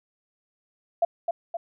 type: tone with echo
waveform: sine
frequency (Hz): 678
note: E5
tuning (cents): +49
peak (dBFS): -17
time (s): 1.02-1.05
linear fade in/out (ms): 5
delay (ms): 260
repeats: 2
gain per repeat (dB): -5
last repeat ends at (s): 1.57
effects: none